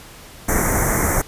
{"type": "band-stop noise", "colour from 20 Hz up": "pink", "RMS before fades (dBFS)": -18, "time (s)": [0.48, 1.22], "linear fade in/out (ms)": 10, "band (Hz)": [2200, 5800], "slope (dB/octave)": 96, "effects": ["pink hiss -41 dBFS RMS until 1.27 s", "resampled to 32000 Hz"]}